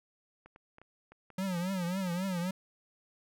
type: clicks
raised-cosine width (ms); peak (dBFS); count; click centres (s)
0.5; -38; 8; 0.46 / 0.561 / 0.784 / 0.816 / 1.12 / 1.303 / 1.545 / 2.072
type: tone with vibrato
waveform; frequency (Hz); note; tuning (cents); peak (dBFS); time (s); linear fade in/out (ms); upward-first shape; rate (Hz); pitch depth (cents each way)
square; 182.6; F#3; -23; -32; 1.38-2.51; 5; triangle; 3.7; 140
effects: none